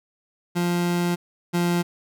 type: tone pair in turn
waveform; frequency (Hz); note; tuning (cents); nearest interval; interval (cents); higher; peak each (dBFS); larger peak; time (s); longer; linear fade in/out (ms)
30% pulse; 174.61 / 173.93; F3 / F3; 0 / -7; unison; 7; first; -18 / -17; second; 0.55-1.16 / 1.53-1.83; first; 20
effects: none